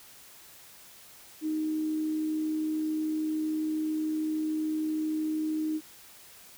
sine tone with amplitude modulation, 311.1 Hz, D#4, in tune, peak -26 dBFS, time 1.41-5.81 s, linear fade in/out 50 ms, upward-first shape sine, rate 73.1 Hz, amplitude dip 25%, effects white hiss -52 dBFS RMS until 6.57 s

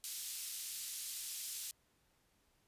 white band-pass noise, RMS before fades -44 dBFS, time 0.04-1.71 s, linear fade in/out 0 ms, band 3800 to 13000 Hz, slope 12 dB/octave, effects pink hiss -75 dBFS RMS until 2.67 s + resampled to 32000 Hz

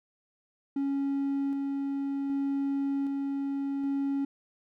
triangle tone with tremolo, 277.2 Hz, C#4, in tune, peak -24 dBFS, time 0.76-4.25 s, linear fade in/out 5 ms, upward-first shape square, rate 0.65 Hz, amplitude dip 25%, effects tanh soft clip ceiling -20 dBFS

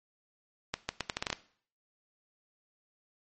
accelerating click train, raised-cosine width 0.2 ms, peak -13 dBFS, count 9, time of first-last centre 0.74-1.328 s, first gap 150 ms, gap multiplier 0.78, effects noise-tail reverb RT60 0.5 s tail -17 dB re dry + MP3 32 kbps

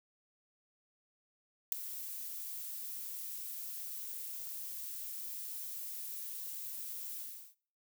violet noise with ADSR envelope, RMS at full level -26 dBFS, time 1.72-7.55 s, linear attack 3 ms, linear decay 6 ms, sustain -17 dB, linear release 370 ms, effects noise-tail reverb RT60 0.5 s tail -22 dB re dry

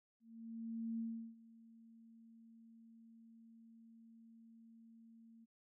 sine tone with ADSR envelope, 227.5 Hz, A#3, 42 cents flat, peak -38 dBFS, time 0.2-5.46 s, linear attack 790 ms, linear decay 360 ms, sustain -21 dB, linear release 24 ms, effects none

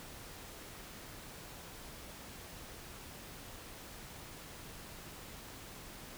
silence, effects pink hiss -50 dBFS RMS until 6.17 s

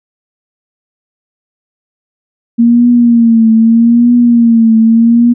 sine tone with vibrato, 232.2 Hz, A#3, 7 cents flat, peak -3 dBFS, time 2.58-5.34 s, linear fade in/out 20 ms, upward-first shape triangle, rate 0.8 Hz, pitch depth 77 cents each way, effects none

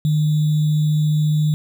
sine tone with sample-and-hold, 152.4 Hz, D#3, 36 cents flat, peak -14 dBFS, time 0.05-1.54 s, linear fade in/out 0 ms, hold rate 3675 Hz, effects none

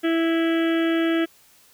harmonic tone, 329.6 Hz, E4, in tune, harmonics 1 / 2 / 4 / 5 / 6 / 7 / 8 / 9 / 10, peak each -19 / -29 / -34 / -32 / -35 / -38 / -40 / -38 / -38 dBFS, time 0.03-1.26 s, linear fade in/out 20 ms, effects white hiss -55 dBFS RMS until 1.73 s

